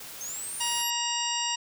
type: noise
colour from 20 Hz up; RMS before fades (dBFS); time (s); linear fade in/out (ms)
white; -42; 0-0.82; 5
type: linear sweep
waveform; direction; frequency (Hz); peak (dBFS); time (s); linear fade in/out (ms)
sine; up; 6272 to 11810; -34; 0.21-0.9; 0
type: harmonic tone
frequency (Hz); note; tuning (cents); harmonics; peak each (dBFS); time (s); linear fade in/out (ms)
947; A#5; +27; 1 / 2 / 3 / 4 / 5 / 6 / 8; -33 / -39 / -31 / -39 / -38 / -34 / -34; 0.6-1.56; 10
effects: none